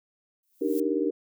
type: noise with exponential growth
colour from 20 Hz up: violet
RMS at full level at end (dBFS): -38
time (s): 0.43-0.8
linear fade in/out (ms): 2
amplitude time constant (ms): 79
type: chord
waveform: sine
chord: Eb major seventh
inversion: third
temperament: just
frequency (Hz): 291.7 / 311.1 / 388.9 / 466.7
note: D4 / Eb4 / G4 / Bb4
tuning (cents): -12 / 0 / -14 / +2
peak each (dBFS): -29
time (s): 0.61-1.11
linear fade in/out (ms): 10
effects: none